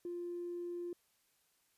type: tone with tanh clipping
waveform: triangle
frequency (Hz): 348.9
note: F4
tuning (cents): -2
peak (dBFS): -39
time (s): 0.05-0.93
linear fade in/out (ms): 2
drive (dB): 4
effects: white hiss -75 dBFS RMS until 1.77 s + resampled to 32000 Hz